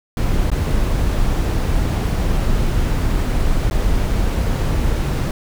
brown noise with dropouts, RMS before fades -17 dBFS, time 0.17-5.31 s, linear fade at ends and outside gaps 1 ms, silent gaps 0.502-0.516 / 3.7-3.71 s, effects none

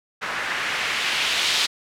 blue noise with low-pass filter sweep, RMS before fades -24 dBFS, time 0.21-1.67 s, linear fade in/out 20 ms, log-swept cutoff 1500 to 3800 Hz, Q 1.5, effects none

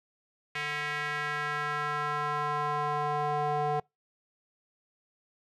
square tone with band-pass filter sweep, 148.2 Hz, D3, 16 cents sharp, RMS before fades -31 dBFS, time 0.55-3.8 s, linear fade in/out 5 ms, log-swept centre 2200 to 690 Hz, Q 2.3, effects noise-tail reverb RT60 0.2 s tail -26 dB re dry

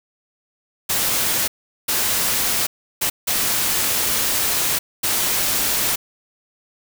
white noise bursts at uneven times, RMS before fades -20 dBFS, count 5, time 0.89-1.48 / 1.88-2.67 / 3.01-3.1 / 3.27-4.79 / 5.03-5.96 s, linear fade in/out 10 ms, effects none

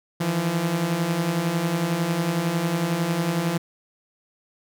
sawtooth beating tone pair, 160 / 171 Hz, D#3 / F3, +49 / -36 cents, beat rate 11 Hz, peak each -24 / -19 dBFS, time 0.2-3.58 s, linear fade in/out 10 ms, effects none

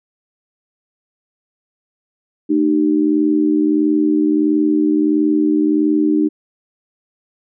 sine tone with amplitude modulation, 303.5 Hz, D#4, 43 cents flat, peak -8 dBFS, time 2.49-6.29 s, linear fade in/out 20 ms, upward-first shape sine, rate 81.5 Hz, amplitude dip 80%, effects none

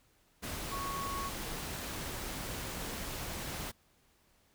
sine tone in noise, 1107 Hz, C#6, 3 cents flat, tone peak -37 dBFS, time 0.71-1.3 s, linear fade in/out 20 ms, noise pink, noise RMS -40 dBFS, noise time 0.42-3.72 s, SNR 0 dB, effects pink hiss -69 dBFS RMS until 4.54 s

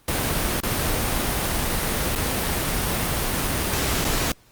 pink noise with dropouts, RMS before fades -23 dBFS, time 0.08-4.32 s, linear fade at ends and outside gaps 2 ms, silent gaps 0.603-0.634 / 2.152-2.158 / 4.045-4.049 s, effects pink hiss -56 dBFS RMS until 4.51 s + Opus 32 kbps

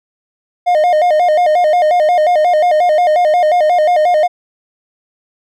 triangle tone with vibrato, 661 Hz, E5, 5 cents sharp, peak -6 dBFS, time 0.66-4.28 s, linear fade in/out 20 ms, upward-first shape square, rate 5.6 Hz, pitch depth 130 cents each way, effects none

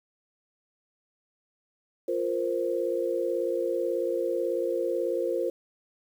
sine chord, F suspended fourth, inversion none, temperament just, 349.2 / 465.6 / 523.8 Hz, F4 / Bb4 / C5, 0 / -2 / +2 cents, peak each -30 / -30 / -29 dBFS, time 2.08-5.5 s, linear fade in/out 5 ms, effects 9-bit

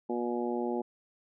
harmonic tone, 120 Hz, B2, 49 cents flat, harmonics 2 / 3 / 4 / 5 / 6 / 7, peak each -34 / -33 / -38 / -41 / -42 / -39 dBFS, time 0.09-0.82 s, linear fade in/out 10 ms, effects none

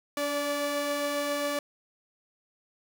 sawtooth tone pair together, 286.3 / 580 Hz, D4 / D5, -44 / -22 cents, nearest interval octave, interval 1222 cents, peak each -30 / -25 dBFS, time 0.17-1.59 s, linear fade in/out 2 ms, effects none

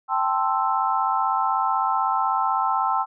sine chord, A minor seventh, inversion third, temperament equal, 784 / 880 / 1046.5 / 1318.5 Hz, G5 / A5 / C6 / E6, 0 / 0 / 0 / 0 cents, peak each -25 dBFS, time 0.08-3.06 s, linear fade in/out 50 ms, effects none

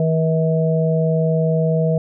harmonic tone, 160.7 Hz, E3, 44 cents flat, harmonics 1 / 3 / 4, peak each -16 / -21 / -22 dBFS, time 0-1.98 s, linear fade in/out 2 ms, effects none

